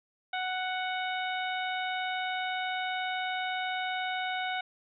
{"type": "harmonic tone", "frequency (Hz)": 741, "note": "F#5", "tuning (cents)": 2, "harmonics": [1, 2, 3, 4, 5], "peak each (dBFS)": [-33, -36, -38, -42, -41], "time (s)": [0.33, 4.61], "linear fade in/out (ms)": 5, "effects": []}